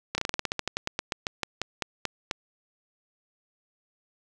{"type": "slowing click train", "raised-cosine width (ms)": 0.2, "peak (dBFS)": -10, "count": 21, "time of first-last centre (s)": [0.15, 2.312], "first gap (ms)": 30, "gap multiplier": 1.12, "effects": []}